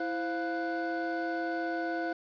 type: tone cluster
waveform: triangle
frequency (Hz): 331.2 / 523 / 701 / 1483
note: E4 / C5 / F5 / F#6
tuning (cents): +8 / -1 / +6 / +4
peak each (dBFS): -32 / -38 / -33 / -36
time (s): 0-2.13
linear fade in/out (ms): 5
effects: resampled to 11025 Hz + 9-bit